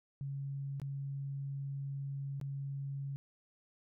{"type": "tone with dropouts", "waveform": "sine", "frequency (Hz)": 138.59, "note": "C#3", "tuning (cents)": 0, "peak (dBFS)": -37, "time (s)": [0.21, 3.16], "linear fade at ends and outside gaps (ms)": 0, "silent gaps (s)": [[0.799, 0.817], [2.4, 2.413]], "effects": []}